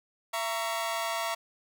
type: chord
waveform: sawtooth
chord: A# diminished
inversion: second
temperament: just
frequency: 671.3 / 932.3 / 1118.8 Hz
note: E5 / A#5 / C#6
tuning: +31 / 0 / +16 cents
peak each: -29 / -31 / -32 dBFS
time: 0.33-1.35 s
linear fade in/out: 10 ms
effects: none